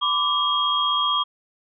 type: tone cluster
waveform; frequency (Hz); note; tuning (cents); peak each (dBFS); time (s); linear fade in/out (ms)
sine; 1010 / 1166 / 3259; B5 / D6 / G#7; +39 / -13 / -33; -27 / -22 / -22; 0.01-1.24; 20
effects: none